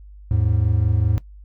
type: tone pair together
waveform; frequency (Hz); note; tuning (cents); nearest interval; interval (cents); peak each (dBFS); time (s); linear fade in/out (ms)
triangle; 80.68 / 105.8; E2 / G#2; -37 / +33; perfect fourth; 470; -18 / -16; 0.31-1.18; 0
effects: noise-tail reverb RT60 0.1 s tail -19 dB re dry + added 50 Hz sine -39 dBFS peak until 1.44 s